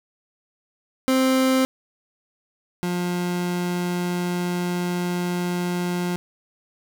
30% pulse tone pair in turn, 261.6 / 177.16 Hz, C4 / F3, 0 / +25 cents, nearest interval perfect fifth, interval 675 cents, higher first, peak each -14 / -20 dBFS, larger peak first, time 1.08-1.65 / 2.83-6.16 s, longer second, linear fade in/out 0 ms, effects none

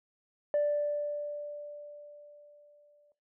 sine tone with exponential decay, 587.3 Hz, D5, in tune, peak -22 dBFS, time 0.54-3.12 s, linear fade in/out 1 ms, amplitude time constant 560 ms, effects noise-tail reverb RT60 0.3 s tail -17 dB re dry + tanh soft clip ceiling -22 dBFS

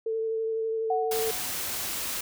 sine tone with vibrato, 446.2 Hz, A4, 24 cents sharp, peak -26 dBFS, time 0.06-1.31 s, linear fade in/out 5 ms, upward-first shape triangle, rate 12 Hz, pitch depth 18 cents each way
sine tone with exponential decay, 740 Hz, F#5, in tune, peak -23 dBFS, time 0.9-1.78 s, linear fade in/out 5 ms, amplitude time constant 190 ms
white noise, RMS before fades -32 dBFS, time 1.11-2.21 s, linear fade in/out 5 ms
effects none

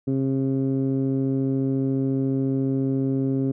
15% pulse tone with low-pass filter, 134.3 Hz, C3, 46 cents sharp, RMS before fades -23 dBFS, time 0.07-3.52 s, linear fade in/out 10 ms, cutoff 310 Hz, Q 1.7, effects none

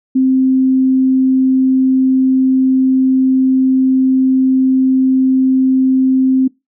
sine tone, 261.6 Hz, C4, in tune, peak -8 dBFS, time 0.15-6.48 s, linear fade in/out 10 ms, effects noise-tail reverb RT60 0.2 s tail -22 dB re dry

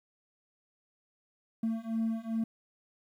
triangle beating tone pair, 223.8 / 226.3 Hz, A3 / A3, +30 / +49 cents, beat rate 2.5 Hz, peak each -31 / -30 dBFS, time 1.63-2.44 s, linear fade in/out 5 ms, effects tanh soft clip ceiling -21 dBFS + 11-bit

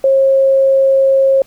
sine tone, 539 Hz, C#5, 49 cents flat, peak -7 dBFS, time 0.04-1.42 s, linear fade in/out 2 ms, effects pink hiss -48 dBFS RMS until 1.46 s

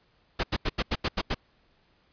pink noise bursts, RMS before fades -26 dBFS, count 8, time 0.39-1.346 s, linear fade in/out 10 ms, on 46 ms, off 84 ms, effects pink hiss -66 dBFS RMS until 2.12 s + resampled to 11025 Hz

